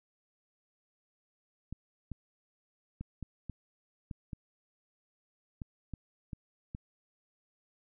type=clicks; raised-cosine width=5 ms; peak=-27 dBFS; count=11; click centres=1.726 / 2.117 / 3.01 / 3.227 / 3.497 / 4.112 / 4.332 / 5.618 / 5.937 / 6.332 / 6.749 s; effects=none